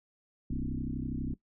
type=tone with frequency modulation; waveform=sine; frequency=145.4 Hz; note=D3; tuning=17 cents flat; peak=-31 dBFS; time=0.5-1.34 s; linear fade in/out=5 ms; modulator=32.2 Hz; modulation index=4.5; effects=noise-tail reverb RT60 0.1 s tail -18 dB re dry